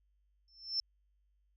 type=tone with exponential growth; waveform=sine; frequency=5340 Hz; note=E8; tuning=22 cents sharp; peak=-28 dBFS; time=0.48-0.8 s; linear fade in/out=1 ms; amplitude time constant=69 ms; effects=added 50 Hz sine -70 dBFS peak until 1.56 s